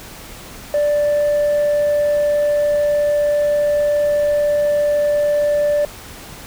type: tone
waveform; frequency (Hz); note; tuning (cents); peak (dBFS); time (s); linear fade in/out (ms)
sine; 587.3; D5; 0; -11; 0.74-5.85; 2
effects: tanh soft clip ceiling -12 dBFS + pink hiss -36 dBFS RMS until 6.46 s